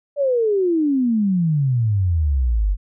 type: exponential sweep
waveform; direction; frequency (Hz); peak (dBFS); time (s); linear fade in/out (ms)
sine; down; 587.3 to 45.53; -15; 0.16-2.77; 50
effects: none